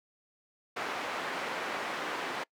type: band-pass noise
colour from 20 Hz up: white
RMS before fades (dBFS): -36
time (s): 0.76-2.44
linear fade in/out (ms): 10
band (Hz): 300 to 1700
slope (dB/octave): 12
effects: noise-tail reverb RT60 0.1 s tail -25 dB re dry